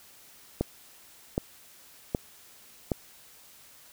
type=click train; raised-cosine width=2 ms; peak=-12 dBFS; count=4; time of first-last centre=0.61-2.918 s; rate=1.3 Hz; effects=white hiss -54 dBFS RMS until 3.92 s